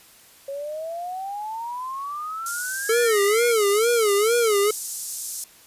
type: exponential sweep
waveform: sine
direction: up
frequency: 546 to 2217 Hz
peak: -28 dBFS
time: 0.48-3.52 s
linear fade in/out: 5 ms
type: band-pass noise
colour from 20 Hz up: pink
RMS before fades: -32 dBFS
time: 2.46-5.44 s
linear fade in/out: 2 ms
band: 6400 to 12000 Hz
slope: 24 dB/octave
type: tone with vibrato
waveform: square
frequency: 437.8 Hz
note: A4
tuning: 9 cents flat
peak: -18 dBFS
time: 2.89-4.71 s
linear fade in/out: 5 ms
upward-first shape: sine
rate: 2.2 Hz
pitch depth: 160 cents each way
effects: white hiss -51 dBFS RMS until 5.66 s + resampled to 32000 Hz